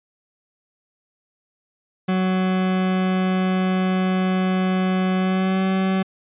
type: tone with pitch glide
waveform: 40% pulse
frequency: 186.2 to 189.78 Hz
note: F#3 to F#3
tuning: +11 to +44 cents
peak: -17 dBFS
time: 2.08-6.03 s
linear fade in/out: 10 ms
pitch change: +33 cents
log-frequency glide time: 5.17-5.63 s
effects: resampled to 8000 Hz